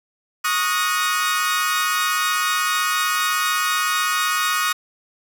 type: chord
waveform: sawtooth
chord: D# minor seventh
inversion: third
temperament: equal with one note detuned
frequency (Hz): 1108.7 / 1244.5 / 1450.4 / 1864.7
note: C#6 / D#6 / F#6 / A#6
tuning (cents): 0 / 0 / -35 / 0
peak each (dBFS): -23 / -18 / -21 / -23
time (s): 0.44-4.73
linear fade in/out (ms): 10
effects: none